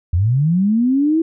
sine linear sweep, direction up, 79 to 332 Hz, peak -12 dBFS, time 0.13-1.22 s, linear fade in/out 5 ms, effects none

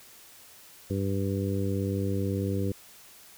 harmonic tone, 98 Hz, G2, in tune, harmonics 1 / 2 / 3 / 4 / 5, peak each -29 / -32 / -34 / -35 / -36 dBFS, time 0.9-2.72 s, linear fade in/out 5 ms, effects white hiss -52 dBFS RMS until 3.37 s

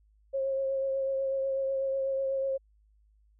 sine tone with vibrato, 539 Hz, C#5, 49 cents flat, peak -27 dBFS, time 0.33-2.58 s, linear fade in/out 20 ms, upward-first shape triangle, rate 8.1 Hz, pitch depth 22 cents each way, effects added 52 Hz sine -61 dBFS peak until 3.39 s

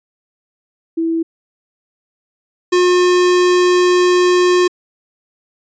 sine / square tone pair in turn, 328.7 / 359.2 Hz, E4 / F4, -5 / +49 cents, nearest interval major second, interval 154 cents, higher second, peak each -14 / -10 dBFS, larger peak second, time 0.97-1.23 / 2.72-4.68 s, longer second, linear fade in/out 10 ms, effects resampled to 16000 Hz

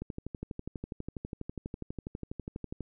click train, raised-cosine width 3 ms, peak -24 dBFS, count 35, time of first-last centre 0.02-2.807 s, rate 12.2 Hz, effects none

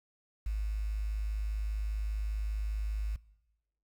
sine tone with quantisation, 52.5 Hz, G#1, 19 cents sharp, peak -30 dBFS, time 0.46-3.16 s, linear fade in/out 5 ms, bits 9, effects noise-tail reverb RT60 1.0 s tail -22 dB re dry

